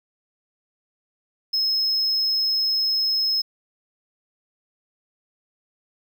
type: tone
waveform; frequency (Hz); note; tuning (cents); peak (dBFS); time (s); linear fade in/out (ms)
triangle; 5170; E8; -34; -18; 1.53-3.42; 10
effects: 9-bit